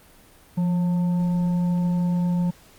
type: tone with frequency modulation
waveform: sine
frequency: 174.61 Hz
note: F3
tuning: in tune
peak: -19 dBFS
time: 0.57-2.51 s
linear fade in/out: 10 ms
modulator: 719 Hz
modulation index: 0.2
effects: pink hiss -52 dBFS RMS until 2.78 s + Opus 32 kbps